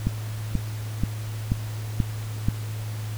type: click train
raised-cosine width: 5 ms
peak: -9 dBFS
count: 6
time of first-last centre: 0.07-2.485 s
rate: 2.07 Hz
effects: added 108 Hz sine -29 dBFS peak until 3.17 s + pink hiss -42 dBFS RMS until 3.17 s